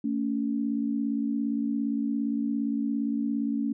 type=tone pair together; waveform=sine; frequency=224.7 / 282.1 Hz; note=A3 / C#4; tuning=+37 / +30 cents; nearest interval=major third; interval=393 cents; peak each=-28 dBFS; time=0.04-3.73 s; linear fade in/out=5 ms; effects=none